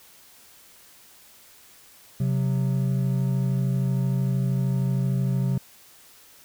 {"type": "tone pair together", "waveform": "triangle", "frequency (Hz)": [131.95, 185], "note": ["C3", "F#3"], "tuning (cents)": [15, 0], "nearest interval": "tritone", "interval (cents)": 585, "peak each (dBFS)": [-20, -25], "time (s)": [2.2, 5.58], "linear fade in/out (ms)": 5, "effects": ["white hiss -52 dBFS RMS until 6.44 s"]}